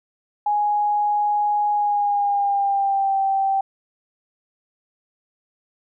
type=tone with pitch glide; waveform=sine; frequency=830.6 to 779.5 Hz; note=G#5 to G5; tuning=0 to -10 cents; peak=-17 dBFS; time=0.46-3.61 s; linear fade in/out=5 ms; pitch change=-110 cents; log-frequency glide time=1.72-3.18 s; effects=none